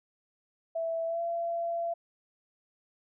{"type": "tone with pitch glide", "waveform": "sine", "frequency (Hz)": [659.3, 678.6], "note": ["E5", "F5"], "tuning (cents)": [0, -50], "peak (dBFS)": -29, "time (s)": [0.75, 1.94], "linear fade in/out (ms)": 10, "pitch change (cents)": 50, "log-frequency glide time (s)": [1.06, 1.21], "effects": []}